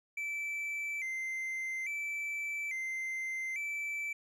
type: tone with vibrato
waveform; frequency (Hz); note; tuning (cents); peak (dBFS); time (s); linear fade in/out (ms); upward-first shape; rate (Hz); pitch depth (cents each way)
triangle; 2197; C#7; -16; -33; 0.17-4.13; 5; square; 0.59; 95
effects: none